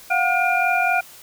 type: tone cluster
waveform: sine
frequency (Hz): 703 / 747 / 1434 / 2395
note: F5 / F#5 / F6 / D7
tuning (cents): +11 / +16 / +45 / +33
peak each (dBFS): -22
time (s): 0.1-1.01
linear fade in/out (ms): 10
effects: white hiss -44 dBFS RMS until 1.22 s